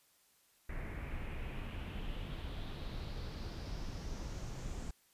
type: noise with low-pass filter sweep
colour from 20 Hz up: brown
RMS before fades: -42 dBFS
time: 0.69-4.91 s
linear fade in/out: 5 ms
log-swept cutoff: 2000 to 7500 Hz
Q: 3.4
effects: white hiss -70 dBFS RMS until 5.13 s + resampled to 32000 Hz